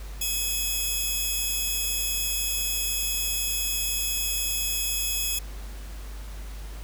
5% pulse tone pair together, 2548 / 3354 Hz, D#7 / G#7, +41 / +16 cents, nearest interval perfect fourth, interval 475 cents, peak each -20 dBFS, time 0.21-5.39 s, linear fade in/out 5 ms, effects added 50 Hz sine -35 dBFS peak until 6.83 s + pink hiss -47 dBFS RMS until 6.83 s

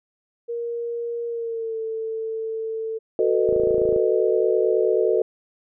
sine tone with pitch glide, 470 to 445.2 Hz, A#4 to A4, +14 to +20 cents, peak -25 dBFS, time 0.48-2.99 s, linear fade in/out 20 ms, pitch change -94 cents, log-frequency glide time 1.27-1.79 s
sine chord, B dominant seventh, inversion second, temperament just, 370.4 / 444.5 / 493.9 / 617.4 Hz, F#4 / A4 / B4 / D#5, +2 / +18 / 0 / -14 cents, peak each -22 / -20 / -24 / -26 dBFS, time 3.19-5.22 s, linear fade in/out 2 ms
click train, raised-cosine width 2 ms, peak -18 dBFS, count 14, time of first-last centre 3.49-3.963 s, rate 27.5 Hz
effects none

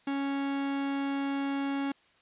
45% pulse tone, 277.2 Hz, C#4, in tune, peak -29 dBFS, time 0.07-1.92 s, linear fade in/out 5 ms, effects white hiss -64 dBFS RMS until 2.21 s + resampled to 8000 Hz

